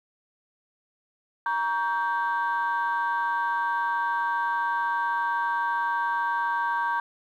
sine chord, G diminished, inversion first, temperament just, 940.8 / 1128.9 / 1568 Hz, Bb5 / Db6 / G6, +16 / +31 / 0 cents, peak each -25 / -30 / -28 dBFS, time 1.46-7 s, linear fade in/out 2 ms, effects tanh soft clip ceiling -17 dBFS + 10-bit

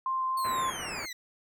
sine tone with vibrato, 1046.5 Hz, C6, in tune, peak -27 dBFS, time 0.06-0.7 s, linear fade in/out 2 ms, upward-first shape sine, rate 3.8 Hz, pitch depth 8 cents each way
20% pulse linear sweep, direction down, 4400 to 1916 Hz, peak -32 dBFS, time 0.37-1.13 s, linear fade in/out 5 ms
white low-pass noise, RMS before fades -39 dBFS, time 0.44-1.06 s, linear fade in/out 10 ms, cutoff 2200 Hz, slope 48 dB/octave
effects none

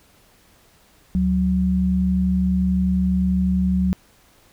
sine tone pair together, 73.42 / 185 Hz, D2 / F#3, 0 / 0 cents, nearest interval octave + major third, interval 1600 cents, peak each -23 / -17 dBFS, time 1.15-3.93 s, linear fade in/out 0 ms, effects pink hiss -55 dBFS RMS until 4.52 s

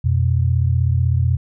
sine tone pair together, 87.31 / 123.36 Hz, F2 / B2, 0 / -2 cents, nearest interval tritone, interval 598 cents, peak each -16 / -17 dBFS, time 0.04-1.37 s, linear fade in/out 10 ms, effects none

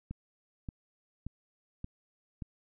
click train, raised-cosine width 5 ms, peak -26 dBFS, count 5, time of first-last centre 0.11-2.422 s, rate 1.73 Hz, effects none

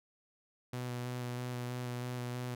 sawtooth tone with vibrato, 123.47 Hz, B2, in tune, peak -33 dBFS, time 0.73-2.55 s, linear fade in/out 5 ms, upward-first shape square, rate 3.1 Hz, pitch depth 12 cents each way, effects none

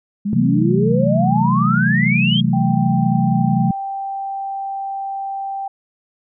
sine exponential sweep, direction up, 196 to 3300 Hz, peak -17 dBFS, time 0.25-2.41 s, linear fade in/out 10 ms
sine chord, F# half-diminished seventh, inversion second, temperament equal with one note detuned, 130.81 / 164.81 / 188.88 / 220 Hz, C3 / E3 / F#3 / A3, 0 / 0 / +36 / 0 cents, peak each -19 dBFS, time 0.33-3.71 s, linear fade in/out 2 ms
sine tone, 784 Hz, G5, in tune, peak -22 dBFS, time 2.53-5.68 s, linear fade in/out 5 ms
effects none

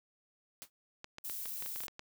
white noise with exponential decay, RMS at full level -42 dBFS, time 0.62-0.7 s, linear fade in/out 0 ms, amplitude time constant 16 ms
clicks, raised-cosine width 0.2 ms, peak -27 dBFS, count 11, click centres 1.044 / 1.184 / 1.298 / 1.457 / 1.624 / 1.661 / 1.76 / 1.805 / 1.836 / 1.882 / 1.994 s
violet noise, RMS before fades -41 dBFS, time 1.24-1.87 s, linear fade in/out 10 ms
effects none

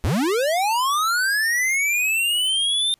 square linear sweep, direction up, 60.4 to 3627 Hz, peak -19 dBFS, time 0.04-2.94 s, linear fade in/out 0 ms, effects pink hiss -63 dBFS RMS until 2.99 s + resampled to 32000 Hz

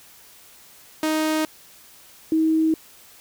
sawtooth / sine tone pair in turn, 312.1 / 318.5 Hz, D#4 / D#4, +5 / +41 cents, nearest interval unison, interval 36 cents, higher second, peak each -16 dBFS, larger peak neither, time 1.03-1.45 / 2.32-2.74 s, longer neither, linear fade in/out 2 ms, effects white hiss -49 dBFS RMS until 3.2 s

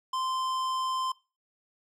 triangle tone with hard clipping, 1039 Hz, C6, 12 cents flat, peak -30 dBFS, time 0.13-1.12 s, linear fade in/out 5 ms, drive 17 dB, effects noise-tail reverb RT60 0.3 s tail -21 dB re dry

